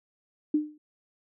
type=tone with exponential decay; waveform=sine; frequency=301.9 Hz; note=D4; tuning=48 cents sharp; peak=-18 dBFS; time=0.54-0.78 s; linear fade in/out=5 ms; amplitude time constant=52 ms; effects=none